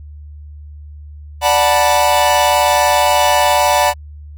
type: chord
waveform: 45% pulse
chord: B minor seventh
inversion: first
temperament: equal with one note detuned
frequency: 587.3 / 740 / 880 / 979.2 Hz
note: D5 / F#5 / A5 / B5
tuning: 0 / 0 / 0 / -15 cents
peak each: -16 dBFS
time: 1.41-3.94 s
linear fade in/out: 50 ms
effects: added 74 Hz sine -31 dBFS peak until 4.37 s